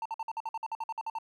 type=tone bursts; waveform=triangle; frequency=898 Hz; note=A5; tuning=35 cents sharp; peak=-30 dBFS; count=14; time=0.02-1.186 s; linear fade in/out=2 ms; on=35 ms; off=52 ms; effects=none